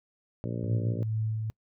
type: harmonic tone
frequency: 58.27 Hz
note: A#1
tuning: in tune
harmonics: 2 / 3 / 4 / 5 / 6 / 7 / 8 / 9 / 10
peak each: -33 / -37 / -39 / -41 / -43 / -44 / -45 / -46 / -47 dBFS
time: 0.44-1.03 s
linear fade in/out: 0 ms
type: tone with tremolo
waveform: sine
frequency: 109.7 Hz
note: A2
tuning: 5 cents flat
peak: -26 dBFS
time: 0.64-1.5 s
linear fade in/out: 0 ms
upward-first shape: sine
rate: 2.2 Hz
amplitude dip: 35%
effects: noise-tail reverb RT60 0.1 s tail -26 dB re dry